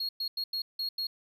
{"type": "tone bursts at uneven times", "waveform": "triangle", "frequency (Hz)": 4297, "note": "C8", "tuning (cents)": 45, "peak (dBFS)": -29, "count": 6, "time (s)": [[0, 0.09], [0.2, 0.28], [0.37, 0.44], [0.53, 0.62], [0.79, 0.89], [0.98, 1.07]], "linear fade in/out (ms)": 5, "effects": []}